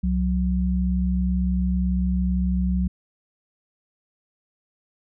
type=tone pair together; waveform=sine; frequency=65.41 / 183.36 Hz; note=C2 / F#3; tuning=0 / -15 cents; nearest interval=octave + tritone; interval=1785 cents; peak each=-22 dBFS; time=0.03-2.88 s; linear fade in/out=10 ms; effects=none